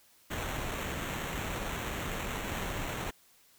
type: noise with sample-and-hold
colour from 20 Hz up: pink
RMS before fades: -36 dBFS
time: 0.3-3.11 s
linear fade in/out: 10 ms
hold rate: 4900 Hz
effects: white hiss -63 dBFS RMS until 3.58 s